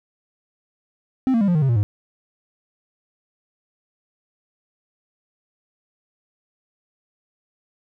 triangle tone with pitch steps, 261.6 / 229.1 / 200.6 / 175.61 / 153.76 / 134.63 / 117.88 / 103.22 Hz, C4 / A#3 / G3 / F3 / D#3 / C3 / A#2 / G#2, 0 / -30 / +40 / +10 / -20 / +50 / +20 / -10 cents, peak -13 dBFS, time 1.27-1.83 s, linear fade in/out 0 ms, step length 70 ms, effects none

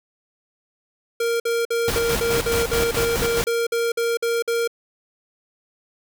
square tone bursts, 465.9 Hz, A#4, 1 cent flat, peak -20 dBFS, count 14, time 1.2-4.676 s, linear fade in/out 5 ms, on 200 ms, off 52 ms
pink noise with tremolo, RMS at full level -24 dBFS, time 1.88-3.44 s, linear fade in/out 0 ms, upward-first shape square, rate 4.7 Hz, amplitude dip 50%
effects none

